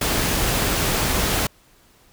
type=noise; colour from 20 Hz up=pink; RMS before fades=-21 dBFS; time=0.01-1.47 s; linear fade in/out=5 ms; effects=pink hiss -55 dBFS RMS until 2.12 s